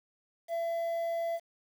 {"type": "tone with quantisation", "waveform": "triangle", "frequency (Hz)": 672, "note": "E5", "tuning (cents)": 33, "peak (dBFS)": -28, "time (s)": [0.48, 1.4], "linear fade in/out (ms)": 50, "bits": 9, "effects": []}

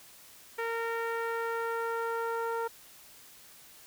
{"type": "tone with low-pass filter sweep", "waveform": "sawtooth", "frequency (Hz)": 460, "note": "A#4", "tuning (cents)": -23, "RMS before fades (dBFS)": -33, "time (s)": [0.58, 2.68], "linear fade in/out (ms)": 10, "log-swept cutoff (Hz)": [2000, 1200], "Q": 2.2, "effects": ["white hiss -54 dBFS RMS until 3.86 s"]}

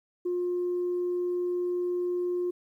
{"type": "tone", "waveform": "sine", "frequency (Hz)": 355.6, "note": "F4", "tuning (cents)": 31, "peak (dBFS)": -25, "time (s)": [0.25, 2.51], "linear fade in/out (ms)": 10, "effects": ["tanh soft clip ceiling -23 dBFS", "11-bit"]}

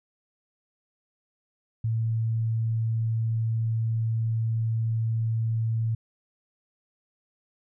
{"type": "tone", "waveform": "sine", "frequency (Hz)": 112.9, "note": "A2", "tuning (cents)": 45, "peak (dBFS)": -23, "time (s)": [1.84, 5.95], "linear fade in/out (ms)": 5, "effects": []}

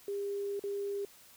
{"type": "tone with dropouts", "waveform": "sine", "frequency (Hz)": 401.9, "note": "G4", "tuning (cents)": 43, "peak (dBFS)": -33, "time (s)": [0.08, 1.05], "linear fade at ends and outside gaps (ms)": 2, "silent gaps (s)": [0.595, 0.638], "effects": ["white hiss -58 dBFS RMS until 1.36 s"]}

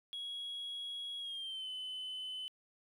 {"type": "tone with pitch glide", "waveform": "sine", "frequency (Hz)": [3322, 3029], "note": ["G#7", "F#7"], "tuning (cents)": [0, 40], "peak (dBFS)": -38, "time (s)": [0.13, 2.48], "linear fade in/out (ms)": 0, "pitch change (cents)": -160, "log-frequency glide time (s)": [1.19, 1.69], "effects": ["tanh soft clip ceiling -38 dBFS", "12-bit"]}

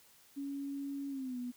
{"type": "tone with pitch glide", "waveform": "sine", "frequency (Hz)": [279.2, 245.9], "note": ["C#4", "B3"], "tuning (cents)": [13, -7], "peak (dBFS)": -37, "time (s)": [0.36, 1.52], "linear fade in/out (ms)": 20, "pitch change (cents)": -220, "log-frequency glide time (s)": [1.09, 1.38], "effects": ["white hiss -63 dBFS RMS until 1.56 s"]}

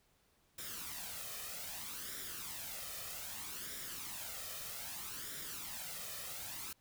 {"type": "noise with flanger", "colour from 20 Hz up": "white", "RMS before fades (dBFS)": -45, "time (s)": [0.58, 6.73], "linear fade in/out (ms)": 5, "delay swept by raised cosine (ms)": [0.55, 1.65], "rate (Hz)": 0.63, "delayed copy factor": 0.6, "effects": ["pink hiss -73 dBFS RMS until 6.8 s"]}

